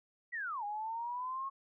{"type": "linear two-way sweep", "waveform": "sine", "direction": "down then up", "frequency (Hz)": [1981, 812, 1095], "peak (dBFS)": -36, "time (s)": [0.32, 1.5], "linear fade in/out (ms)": 20, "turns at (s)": 0.64, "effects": []}